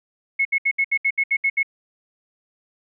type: tone bursts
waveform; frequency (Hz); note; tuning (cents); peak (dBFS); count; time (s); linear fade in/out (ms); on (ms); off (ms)
sine; 2185; C#7; -26; -16; 10; 0.39-1.631; 10; 62; 69
effects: none